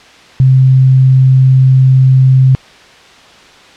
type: tone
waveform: sine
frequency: 131.2 Hz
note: C3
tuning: 5 cents sharp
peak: -3 dBFS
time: 0.4-2.55 s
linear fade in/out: 0 ms
effects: white hiss -38 dBFS RMS until 3.76 s + low-pass 4000 Hz 12 dB/octave